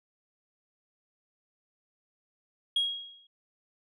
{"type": "tone with exponential decay", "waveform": "sine", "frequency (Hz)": 3288, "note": "G#7", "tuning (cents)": -18, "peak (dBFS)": -20, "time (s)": [2.76, 3.27], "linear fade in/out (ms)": 5, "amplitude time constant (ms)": 110, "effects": ["tanh soft clip ceiling -22 dBFS"]}